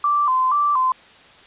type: tone with vibrato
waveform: sine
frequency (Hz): 1098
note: C#6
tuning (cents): -17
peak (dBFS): -15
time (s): 0.04-0.92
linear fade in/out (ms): 2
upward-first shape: square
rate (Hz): 2.1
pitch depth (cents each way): 110
effects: white hiss -47 dBFS RMS until 1.46 s + resampled to 8000 Hz

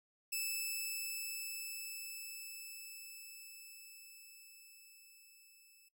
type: tone with level ramp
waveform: 10% pulse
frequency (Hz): 2627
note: E7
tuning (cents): -7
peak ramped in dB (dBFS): -27 to -54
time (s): 0.32-5.89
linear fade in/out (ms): 10
effects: noise-tail reverb RT60 0.1 s tail -18 dB re dry

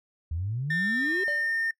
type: exponential sweep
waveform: sine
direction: up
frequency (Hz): 76.1 to 400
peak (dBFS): -27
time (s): 0.31-1.24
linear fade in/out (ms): 5
type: tone with pitch glide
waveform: triangle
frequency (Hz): 1800 to 1817.8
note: A6 to A#6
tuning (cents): +39 to -44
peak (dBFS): -22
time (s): 0.7-1.71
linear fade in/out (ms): 5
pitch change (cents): +17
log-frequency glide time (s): 0.94-1.29
type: tone with exponential decay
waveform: sine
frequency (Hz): 585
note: D5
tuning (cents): -7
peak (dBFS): -28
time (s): 1.28-1.61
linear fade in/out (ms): 0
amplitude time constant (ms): 70
effects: noise-tail reverb RT60 0.1 s tail -25 dB re dry + tanh soft clip ceiling -20 dBFS

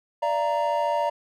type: chord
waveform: triangle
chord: Bb major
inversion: first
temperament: equal with one note detuned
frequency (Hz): 587.3 / 681.3 / 932.3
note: D5 / F5 / Bb5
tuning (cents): 0 / -43 / 0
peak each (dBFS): -24 / -26 / -23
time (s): 0.22-1.1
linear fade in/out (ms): 10
effects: none

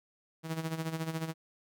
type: tone with tremolo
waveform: sawtooth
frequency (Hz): 161.4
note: E3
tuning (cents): -36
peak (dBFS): -27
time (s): 0.43-1.34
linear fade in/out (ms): 50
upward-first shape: sine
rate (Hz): 14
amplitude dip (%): 70
effects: none

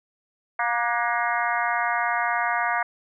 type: harmonic tone with a mistuned harmonic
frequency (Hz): 236.6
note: A#3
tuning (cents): +26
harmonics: 3 / 4 / 5 / 6 / 7 / 8 / 9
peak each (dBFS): -27 / -28 / -29 / -30 / -30 / -31 / -32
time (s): 0.59-2.83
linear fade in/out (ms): 5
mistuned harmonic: 6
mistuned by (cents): +54
effects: none

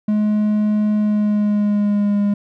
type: tone with pitch glide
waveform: triangle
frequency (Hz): 211.1 to 203.8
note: G#3 to G#3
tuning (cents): +29 to -32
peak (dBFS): -12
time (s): 0.08-2.34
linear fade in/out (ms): 5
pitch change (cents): -61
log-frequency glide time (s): 0.96-2.22
effects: none

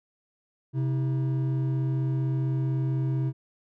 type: tone pair together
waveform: triangle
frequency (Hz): 132.5 / 321.8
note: C3 / E4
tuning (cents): +22 / -42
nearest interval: octave + minor third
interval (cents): 1536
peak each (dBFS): -22 / -33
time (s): 0.73-3.33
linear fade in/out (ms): 50
effects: none

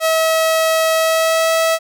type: tone with pitch glide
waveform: sawtooth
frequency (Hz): 644 to 650.7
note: E5 to E5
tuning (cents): -41 to -23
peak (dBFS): -9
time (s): 0-1.79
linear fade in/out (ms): 50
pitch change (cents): +18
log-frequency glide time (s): 0.93-1.53
effects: none

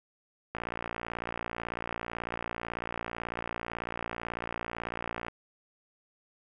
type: click train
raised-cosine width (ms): 0.5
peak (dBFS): -19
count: 276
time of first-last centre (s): 0.55-5.283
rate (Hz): 58.1
effects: none

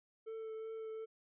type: tone with vibrato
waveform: triangle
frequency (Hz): 443.1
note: A4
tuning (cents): +12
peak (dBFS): -40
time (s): 0.26-1.06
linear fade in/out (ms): 20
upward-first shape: triangle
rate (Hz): 2.7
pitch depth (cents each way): 15
effects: resampled to 8000 Hz

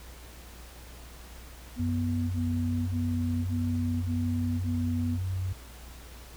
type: tone bursts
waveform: sine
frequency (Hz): 244.8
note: B3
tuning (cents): -15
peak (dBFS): -29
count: 6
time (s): 1.76-5.185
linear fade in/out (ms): 50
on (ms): 550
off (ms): 25
type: tone with vibrato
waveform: sine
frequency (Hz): 92.5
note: F#2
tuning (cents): 0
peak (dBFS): -28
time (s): 1.79-5.53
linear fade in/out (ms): 10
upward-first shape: triangle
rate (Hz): 1.2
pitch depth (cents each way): 20
effects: added 60 Hz sine -46 dBFS peak until 6.36 s + pink hiss -50 dBFS RMS until 6.36 s

